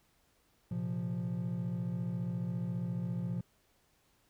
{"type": "chord", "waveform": "triangle", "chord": "Bb suspended second", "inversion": "none", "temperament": "just", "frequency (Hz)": [116.54, 131.11, 174.81], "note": ["Bb2", "C3", "F3"], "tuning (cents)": [0, 4, 2], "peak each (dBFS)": [-36, -38, -33], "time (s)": [0.71, 3.41], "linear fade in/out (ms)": 5, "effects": ["tanh soft clip ceiling -25 dBFS", "pink hiss -71 dBFS RMS until 4.29 s"]}